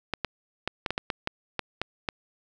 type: clicks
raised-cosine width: 0.3 ms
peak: -11 dBFS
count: 11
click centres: 0.137 / 0.247 / 0.676 / 0.862 / 0.906 / 0.979 / 1.102 / 1.274 / 1.593 / 1.816 / 2.088 s
effects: none